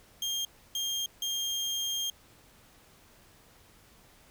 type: tone bursts at uneven times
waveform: 30% pulse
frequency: 3210 Hz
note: G7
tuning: 40 cents sharp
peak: -27 dBFS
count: 3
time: 0.22-0.45 / 0.75-1.06 / 1.22-2.1 s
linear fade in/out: 2 ms
effects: pink hiss -59 dBFS RMS until 4.3 s